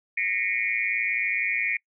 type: tone cluster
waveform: sine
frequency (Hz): 1857 / 1981 / 2093 / 2212 / 2405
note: A#6 / B6 / C7 / C#7 / D7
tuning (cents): -7 / +5 / 0 / -4 / +41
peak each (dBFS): -32 / -34 / -32 / -27 / -28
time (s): 0.17-1.77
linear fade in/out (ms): 5
effects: noise-tail reverb RT60 0.1 s tail -26 dB re dry